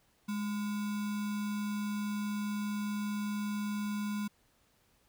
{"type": "tone with sample-and-hold", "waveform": "sine", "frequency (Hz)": 207.7, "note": "G#3", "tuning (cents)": 0, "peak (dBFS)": -32, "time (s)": [0.28, 4.28], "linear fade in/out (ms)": 10, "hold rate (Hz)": 1225, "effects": ["pink hiss -70 dBFS RMS until 5.08 s"]}